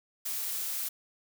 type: noise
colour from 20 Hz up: blue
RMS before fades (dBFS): -34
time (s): 0.25-0.89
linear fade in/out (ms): 10
effects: none